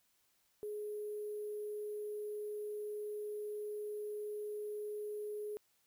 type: tone with sample-and-hold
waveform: sine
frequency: 419.2 Hz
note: G#4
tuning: 16 cents sharp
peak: -39 dBFS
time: 0.63-5.57 s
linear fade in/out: 0 ms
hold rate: 11025 Hz
effects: white hiss -75 dBFS RMS until 5.86 s